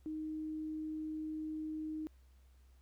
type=tone; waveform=sine; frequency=311.1 Hz; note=D#4; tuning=in tune; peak=-38 dBFS; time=0.06-2.07 s; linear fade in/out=0 ms; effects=added 64 Hz sine -60 dBFS peak until 2.81 s + pink hiss -75 dBFS RMS until 2.81 s